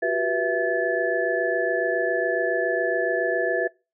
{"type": "tone cluster", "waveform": "sine", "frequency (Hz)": [358.5, 385.7, 487.9, 660, 1730], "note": ["F4", "G4", "B4", "E5", "A6"], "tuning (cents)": [45, -28, -21, 2, -30], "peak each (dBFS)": [-29, -29, -27, -25, -26], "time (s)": [0.02, 3.68], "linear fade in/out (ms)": 10, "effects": ["noise-tail reverb RT60 0.3 s tail -24 dB re dry"]}